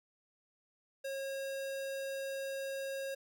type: tone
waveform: square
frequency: 543 Hz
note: C#5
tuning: 36 cents flat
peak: -38 dBFS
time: 1.04-3.15 s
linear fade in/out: 10 ms
effects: none